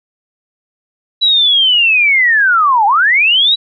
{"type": "linear two-way sweep", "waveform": "sine", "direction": "down then up", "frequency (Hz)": [3951, 787, 3951], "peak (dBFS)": -7, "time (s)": [1.21, 3.56], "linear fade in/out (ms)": 20, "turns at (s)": 2.86, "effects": []}